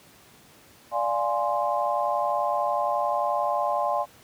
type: chord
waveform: sine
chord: D half-diminished seventh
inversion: none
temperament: equal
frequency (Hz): 587.3 / 698.5 / 830.6 / 1046.5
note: D5 / F5 / Ab5 / C6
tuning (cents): 0 / 0 / 0 / 0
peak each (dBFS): -28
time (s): 0.91-4.06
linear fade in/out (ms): 50
effects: pink hiss -53 dBFS RMS until 4.23 s + high-pass 100 Hz 12 dB/octave